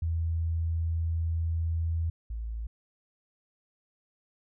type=tone pair in turn; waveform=sine; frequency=82.41 / 56.01 Hz; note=E2 / A1; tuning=0 / +32 cents; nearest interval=perfect fifth; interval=668 cents; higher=first; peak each=-26 / -32 dBFS; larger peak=first; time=0.02-2.1 / 2.3-2.67 s; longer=first; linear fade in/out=5 ms; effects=none